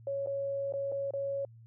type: tone with dropouts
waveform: sine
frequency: 554.4 Hz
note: C#5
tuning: in tune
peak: -31 dBFS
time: 0.07-1.45 s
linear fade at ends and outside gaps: 2 ms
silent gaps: 0.262-0.271 / 0.724-0.737 / 0.918-0.922 / 1.108-1.136 s
effects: added 114 Hz sine -51 dBFS peak until 1.66 s